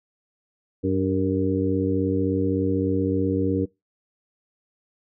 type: harmonic tone with a mistuned harmonic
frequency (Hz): 96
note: G2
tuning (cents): -36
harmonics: 1 / 2 / 3 / 4 / 5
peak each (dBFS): -27 / -29 / -23 / -29 / -26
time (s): 0.83-3.66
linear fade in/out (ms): 20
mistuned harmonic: 5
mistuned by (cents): -46
effects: noise-tail reverb RT60 0.2 s tail -22 dB re dry